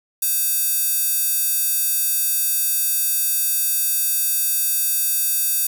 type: tone with high-pass filter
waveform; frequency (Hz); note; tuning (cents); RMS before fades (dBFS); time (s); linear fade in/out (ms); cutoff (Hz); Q
square; 520; C5; -11; -20; 0.22-5.67; 5; 11000; 0.91
effects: 8-bit